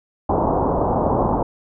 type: low-pass noise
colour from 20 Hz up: white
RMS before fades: -19 dBFS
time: 0.29-1.43 s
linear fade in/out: 5 ms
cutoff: 990 Hz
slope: 48 dB/octave
effects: none